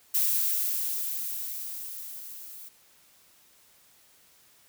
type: noise with level ramp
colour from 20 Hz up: violet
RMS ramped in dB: -24 to -45 dBFS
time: 0.14-2.69 s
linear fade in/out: 10 ms
effects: white hiss -60 dBFS RMS until 4.68 s